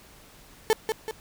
35% pulse tone with echo, 440 Hz, A4, in tune, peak -16 dBFS, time 0.7-0.73 s, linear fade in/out 0 ms, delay 190 ms, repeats 2, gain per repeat -6 dB, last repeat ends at 1.11 s, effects pink hiss -52 dBFS RMS until 1.2 s

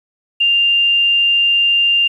sine tone, 2794 Hz, F7, in tune, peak -10 dBFS, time 0.4-2.08 s, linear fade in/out 10 ms, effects 8-bit

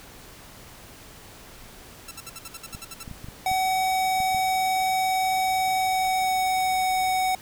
5% pulse tone bursts, 1340 Hz, E6, 28 cents sharp, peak -24 dBFS, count 11, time 2.08-3.033 s, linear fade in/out 5 ms, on 33 ms, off 59 ms
clicks, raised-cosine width 5 ms, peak -26 dBFS, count 8, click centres 2.749 / 3.078 / 3.113 / 3.244 / 3.286 / 3.515 / 4.203 / 4.347 s
square tone with pitch glide, 753 to 748.2 Hz, F#5 to F#5, +30 to +19 cents, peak -22 dBFS, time 3.46-7.35 s, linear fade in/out 2 ms, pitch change -11 cents, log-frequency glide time 5.68-6.75 s
effects pink hiss -46 dBFS RMS until 7.41 s

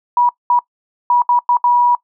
sine tone bursts at uneven times, 969 Hz, B5, 33 cents flat, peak -9 dBFS, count 6, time 0.17-0.29 / 0.5-0.59 / 1.1-1.22 / 1.29-1.39 / 1.49-1.57 / 1.64-1.95 s, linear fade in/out 2 ms, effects noise-tail reverb RT60 0.1 s tail -22 dB re dry

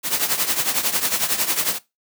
white noise with tremolo, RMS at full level -18 dBFS, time 0.03-1.79 s, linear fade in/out 50 ms, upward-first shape triangle, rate 11 Hz, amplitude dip 80%, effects noise-tail reverb RT60 0.2 s tail -18 dB re dry + high-pass 150 Hz 12 dB/octave

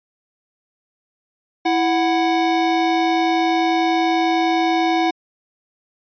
square tone pair together, 330 / 740.2 Hz, E4 / F#5, +2 / 0 cents, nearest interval octave + major second, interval 1398 cents, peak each -19 dBFS, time 1.65-5.11 s, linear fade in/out 10 ms, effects resampled to 11025 Hz

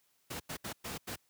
pink noise bursts at uneven times, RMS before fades -40 dBFS, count 5, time 0.3-0.4 / 0.49-0.57 / 0.64-0.73 / 0.84-0.98 / 1.07-1.16 s, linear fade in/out 10 ms, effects white hiss -73 dBFS RMS until 1.29 s + high-pass 80 Hz 12 dB/octave

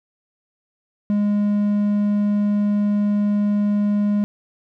triangle tone, 206.1 Hz, G#3, 13 cents flat, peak -14 dBFS, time 1.1-4.24 s, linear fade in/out 0 ms, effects none

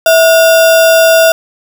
sine tone with sample-and-hold, 654 Hz, E5, 14 cents flat, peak -3 dBFS, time 0.06-1.32 s, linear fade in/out 2 ms, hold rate 2100 Hz, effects none

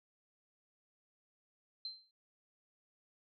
sine tone with exponential decay, 4116 Hz, C8, 29 cents flat, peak -37 dBFS, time 1.85-2.11 s, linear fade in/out 2 ms, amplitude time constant 56 ms, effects none

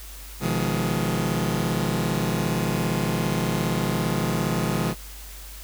sawtooth chord, F half-diminished seventh, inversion second, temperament just, 125.72 / 157.15 / 174.61 / 209.5 Hz, Cb3 / Eb3 / F3 / Ab3, +31 / +18 / 0 / +15 cents, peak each -24 dBFS, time 0.4-4.95 s, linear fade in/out 50 ms, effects added 50 Hz sine -39 dBFS peak until 5.63 s + white hiss -43 dBFS RMS until 5.63 s

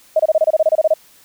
sine tone bursts, 630 Hz, D#5, 21 cents sharp, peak -9 dBFS, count 13, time 0.16-0.939 s, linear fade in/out 5 ms, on 35 ms, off 27 ms, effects white hiss -49 dBFS RMS until 1.24 s

